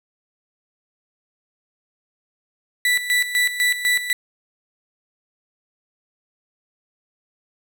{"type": "tone with tremolo", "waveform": "35% pulse", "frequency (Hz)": 1971, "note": "B6", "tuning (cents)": -4, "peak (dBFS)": -14, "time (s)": [2.85, 4.13], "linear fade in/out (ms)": 2, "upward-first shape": "square", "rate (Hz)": 4, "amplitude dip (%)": 70, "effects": []}